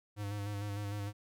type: tone with vibrato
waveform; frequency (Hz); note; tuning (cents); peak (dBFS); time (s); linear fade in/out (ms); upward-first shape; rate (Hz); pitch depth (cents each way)
square; 102.2; G#2; -27; -37; 0.16-1.13; 50; square; 6.6; 28
effects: none